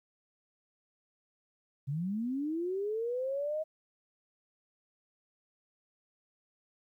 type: linear sweep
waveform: sine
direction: up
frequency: 130.8 to 635 Hz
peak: -31 dBFS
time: 1.87-3.64 s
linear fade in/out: 20 ms
effects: 12-bit